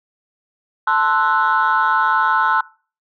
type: chord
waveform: sine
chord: F# half-diminished seventh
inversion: first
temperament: equal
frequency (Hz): 880 / 1046.5 / 1318.5 / 1480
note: A5 / C6 / E6 / F#6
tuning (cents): 0 / 0 / 0 / 0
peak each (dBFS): -18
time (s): 0.87-2.61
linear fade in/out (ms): 5
effects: noise-tail reverb RT60 0.4 s tail -23 dB re dry + tanh soft clip ceiling -7 dBFS